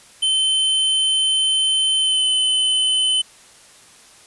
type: tone with pitch glide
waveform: square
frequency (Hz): 3075 to 3041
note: G7 to F#7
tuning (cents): -34 to +47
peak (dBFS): -16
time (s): 0.22-3.22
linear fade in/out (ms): 10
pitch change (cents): -19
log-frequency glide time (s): 1.99-2.25
effects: white hiss -47 dBFS RMS until 4.26 s + resampled to 24000 Hz